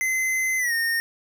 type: tone with pitch glide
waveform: square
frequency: 2053 to 1839.6 Hz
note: C7 to A#6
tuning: -33 to -23 cents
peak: -22 dBFS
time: 0.01-1 s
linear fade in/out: 0 ms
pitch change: -190 cents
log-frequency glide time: 0.58-0.73 s
effects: none